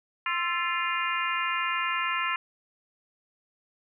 harmonic tone with a mistuned harmonic, 349.2 Hz, F4, in tune, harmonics 3 / 4 / 5 / 6 / 7 / 8, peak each -31 / -32 / -33 / -34 / -34 / -35 dBFS, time 0.26-2.36 s, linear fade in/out 2 ms, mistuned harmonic 4, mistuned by -76 cents, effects none

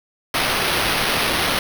white noise with sample-and-hold, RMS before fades -20 dBFS, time 0.34-1.59 s, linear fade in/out 2 ms, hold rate 7350 Hz, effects none

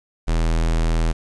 square tone, 40.9 Hz, E1, 13 cents flat, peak -17 dBFS, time 0.27-1.13 s, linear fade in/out 20 ms, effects resampled to 22050 Hz + 8-bit

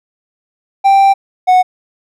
triangle tone pair in turn, 785 / 736.2 Hz, G5 / F#5, +2 / -9 cents, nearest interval minor second, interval 111 cents, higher first, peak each -3 dBFS, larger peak neither, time 0.84-1.14 / 1.47-1.63 s, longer first, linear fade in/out 20 ms, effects none

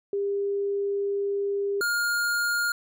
sine / square tone pair in turn, 400.7 / 1416.4 Hz, G4 / F6, +38 / +24 cents, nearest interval octave + minor seventh, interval 2186 cents, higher second, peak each -24 dBFS, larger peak neither, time 0.13-1.81 / 1.81-2.72 s, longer first, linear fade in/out 2 ms, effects none

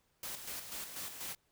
white noise with tremolo, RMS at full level -42 dBFS, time 0.23-1.35 s, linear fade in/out 2 ms, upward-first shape square, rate 4.1 Hz, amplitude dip 50%, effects pink hiss -75 dBFS RMS until 1.51 s

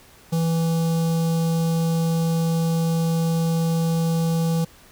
square tone with notch filter, 164.81 Hz, E3, in tune, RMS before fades -21 dBFS, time 0.32-4.65 s, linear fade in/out 10 ms, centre 1900 Hz, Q 0.54, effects pink hiss -50 dBFS RMS until 4.91 s

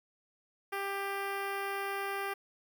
10% pulse tone with notch filter, 395.6 Hz, G4, 16 cents sharp, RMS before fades -36 dBFS, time 0.72-2.34 s, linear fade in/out 10 ms, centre 6600 Hz, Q 0.78, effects 11-bit

